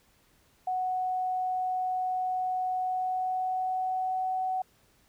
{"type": "tone with pitch glide", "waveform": "sine", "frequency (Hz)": [740, 748.6], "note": ["F#5", "F#5"], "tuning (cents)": [0, 20], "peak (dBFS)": -27, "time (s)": [0.67, 4.62], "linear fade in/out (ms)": 5, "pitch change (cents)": 20, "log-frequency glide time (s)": [2.79, 4.26], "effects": ["pink hiss -65 dBFS RMS until 5.08 s"]}